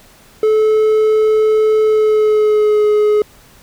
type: tone with pitch glide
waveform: triangle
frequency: 433.2 to 421.4 Hz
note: A4 to G#4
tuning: -27 to +25 cents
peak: -7 dBFS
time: 0.43-3.22 s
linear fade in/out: 2 ms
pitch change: -48 cents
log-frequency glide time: 1.83-2.85 s
effects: pink hiss -45 dBFS RMS until 3.62 s